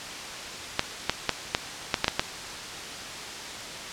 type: clicks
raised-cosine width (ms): 0.2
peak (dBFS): -3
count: 8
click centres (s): 0.794 / 1.096 / 1.293 / 1.549 / 1.942 / 2.044 / 2.081 / 2.195
effects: white hiss -36 dBFS RMS until 3.92 s + low-pass 6000 Hz 12 dB/octave